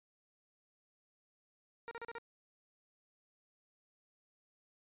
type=tone bursts; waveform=15% pulse; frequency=466.2 Hz; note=A#4; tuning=in tune; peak=-36 dBFS; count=5; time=1.88-2.184 s; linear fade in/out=0 ms; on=32 ms; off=36 ms; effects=resampled to 8000 Hz